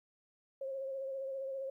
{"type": "tone with vibrato", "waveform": "sine", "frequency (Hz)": 538, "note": "C5", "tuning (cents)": 48, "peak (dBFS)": -37, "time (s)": [0.61, 1.7], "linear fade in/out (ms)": 5, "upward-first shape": "sine", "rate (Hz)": 15, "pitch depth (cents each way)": 32, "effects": ["13-bit"]}